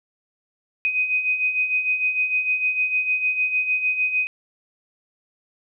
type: beating tone pair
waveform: sine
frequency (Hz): 2501 / 2507.6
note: D#7 / D#7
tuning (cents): +8 / +13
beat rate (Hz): 6.6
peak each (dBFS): -27 / -20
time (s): 0.85-4.27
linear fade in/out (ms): 0
effects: none